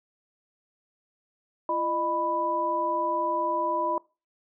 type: tone cluster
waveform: sine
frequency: 339.8 / 613 / 989 Hz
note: F4 / D#5 / B5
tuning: -47 / -26 / +2 cents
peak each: -33 / -30 / -26 dBFS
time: 1.69-3.98 s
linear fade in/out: 2 ms
effects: noise-tail reverb RT60 0.3 s tail -23 dB re dry